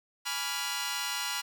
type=chord; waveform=10% pulse; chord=G# diminished seventh; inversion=none; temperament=equal with one note detuned; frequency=830.6 / 987.8 / 1154.5 / 1396.9 Hz; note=G#5 / B5 / D6 / F6; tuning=0 / 0 / -30 / 0 cents; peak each=-31 / -27 / -33 / -27 dBFS; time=0.25-1.42 s; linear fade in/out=20 ms; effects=none